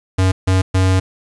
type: tone bursts at uneven times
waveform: square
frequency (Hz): 93.8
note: F#2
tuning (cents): +24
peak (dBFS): -12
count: 3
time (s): 0.18-0.32 / 0.47-0.62 / 0.74-1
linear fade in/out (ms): 10
effects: resampled to 22050 Hz + 7-bit